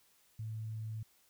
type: tone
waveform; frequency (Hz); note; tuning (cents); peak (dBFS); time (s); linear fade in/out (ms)
sine; 110; A2; 0; -38; 0.39-1.03; 5
effects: white hiss -69 dBFS RMS until 1.29 s